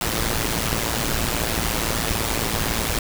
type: noise with amplitude modulation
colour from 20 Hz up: pink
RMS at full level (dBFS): -20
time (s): 0.01-2.99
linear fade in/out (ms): 2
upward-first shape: sine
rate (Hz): 113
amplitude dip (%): 75
effects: none